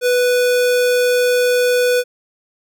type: tone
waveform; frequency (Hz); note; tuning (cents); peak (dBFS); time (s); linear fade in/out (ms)
square; 493.9; B4; 0; -13; 0.01-2.04; 50
effects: none